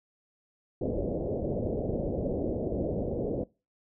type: low-pass noise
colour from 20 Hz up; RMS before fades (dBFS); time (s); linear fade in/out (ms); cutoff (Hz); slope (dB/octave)
white; -31; 0.81-3.44; 5; 590; 48
effects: noise-tail reverb RT60 0.3 s tail -23 dB re dry